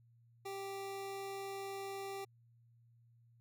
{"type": "tone", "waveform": "25% pulse", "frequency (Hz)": 392, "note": "G4", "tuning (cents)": 0, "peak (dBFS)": -38, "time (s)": [0.45, 2.25], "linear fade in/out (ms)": 10, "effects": ["added 117 Hz sine -64 dBFS peak until 3.4 s"]}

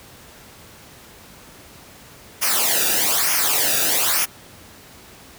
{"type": "noise with flanger", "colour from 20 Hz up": "white", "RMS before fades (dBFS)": -19, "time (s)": [2.41, 4.26], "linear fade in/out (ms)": 20, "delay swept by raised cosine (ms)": [0.25, 0.96], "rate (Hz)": 1.1, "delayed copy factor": -0.75, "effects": ["pink hiss -44 dBFS RMS until 5.38 s", "high-pass 60 Hz 12 dB/octave"]}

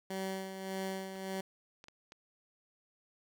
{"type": "tone with tremolo", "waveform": "15% pulse", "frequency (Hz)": 191.1, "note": "G3", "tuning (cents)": -44, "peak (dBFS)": -29, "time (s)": [0.1, 1.41], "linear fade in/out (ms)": 5, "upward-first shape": "sine", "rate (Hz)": 1.7, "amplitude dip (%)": 55}
{"type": "clicks", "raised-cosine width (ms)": 0.2, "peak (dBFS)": -34, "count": 4, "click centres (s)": [1.157, 1.841, 1.884, 2.121]}
{"effects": []}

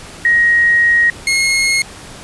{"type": "tone pair in turn", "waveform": ["sine", "sawtooth"], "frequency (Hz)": [1885, 2158], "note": ["A#6", "C#7"], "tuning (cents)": [19, -47], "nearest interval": "major second", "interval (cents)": 234, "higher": "second", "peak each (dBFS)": -8, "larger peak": "neither", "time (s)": [[0.25, 1.1], [1.27, 1.82]], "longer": "first", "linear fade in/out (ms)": 2, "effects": ["pink hiss -34 dBFS RMS until 2.23 s", "resampled to 24000 Hz"]}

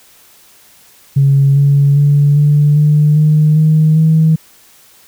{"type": "tone with pitch steps", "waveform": "sine", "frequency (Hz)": [138.59, 141.34, 144.14, 147, 149.92, 152.89, 155.92, 159.01], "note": ["C#3", "C#3", "D3", "D3", "D3", "D#3", "D#3", "D#3"], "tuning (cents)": [0, 34, -32, 2, 36, -30, 4, 38], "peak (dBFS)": -5, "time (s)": [1.16, 4.36], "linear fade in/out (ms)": 10, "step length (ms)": 400, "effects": ["tanh soft clip ceiling -1 dBFS", "white hiss -45 dBFS RMS until 5.07 s"]}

